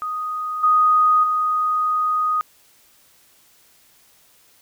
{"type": "tone with level steps", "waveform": "sine", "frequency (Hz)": 1244.5, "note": "D#6", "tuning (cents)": 0, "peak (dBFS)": [-23, -12, -17], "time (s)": [0.02, 2.41], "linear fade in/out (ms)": 0, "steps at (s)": [0.63, 1.23], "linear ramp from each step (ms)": 10, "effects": ["white hiss -55 dBFS RMS until 4.61 s"]}